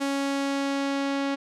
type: tone with low-pass filter sweep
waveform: sawtooth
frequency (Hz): 277.2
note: C#4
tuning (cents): 0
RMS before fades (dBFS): -27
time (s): 0-1.36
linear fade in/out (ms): 20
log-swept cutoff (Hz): 9200 to 4300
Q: 0.78
effects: none